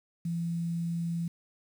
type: tone with quantisation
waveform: sine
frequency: 168.9 Hz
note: E3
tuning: 42 cents sharp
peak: -29 dBFS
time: 0.25-1.28 s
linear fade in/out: 5 ms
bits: 9
effects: none